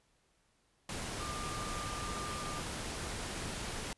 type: tone in noise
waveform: sine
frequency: 1199 Hz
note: D6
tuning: 36 cents sharp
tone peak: -42 dBFS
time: 1.2-2.6 s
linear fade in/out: 2 ms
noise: pink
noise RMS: -40 dBFS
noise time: 0.89-3.93 s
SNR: -5 dB
effects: pink hiss -73 dBFS RMS until 3.97 s + resampled to 24000 Hz